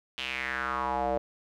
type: tone with band-pass filter sweep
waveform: square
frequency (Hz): 65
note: C2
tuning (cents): -11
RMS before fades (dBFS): -31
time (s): 0.18-1.18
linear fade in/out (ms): 0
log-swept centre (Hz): 3100 to 580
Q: 4.3
effects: none